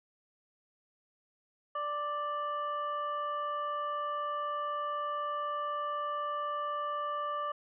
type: harmonic tone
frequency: 588 Hz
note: D5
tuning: 2 cents sharp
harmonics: 1 / 2 / 3 / 5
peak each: -39 / -33 / -49 / -52 dBFS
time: 1.75-7.52 s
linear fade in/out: 5 ms
effects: none